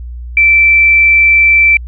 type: tone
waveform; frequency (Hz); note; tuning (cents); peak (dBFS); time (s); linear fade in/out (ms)
sine; 2333; D7; -12; -4; 0.37-1.77; 2
effects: added 60 Hz sine -22 dBFS peak until 1.87 s